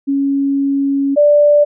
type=tone pair in turn; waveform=sine; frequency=277.2 / 587.4 Hz; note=C#4 / D5; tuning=0 / 0 cents; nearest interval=octave + minor second; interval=1300 cents; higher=second; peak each=-12 / -6 dBFS; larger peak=second; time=0.07-1.16 / 1.16-1.65 s; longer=first; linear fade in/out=20 ms; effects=none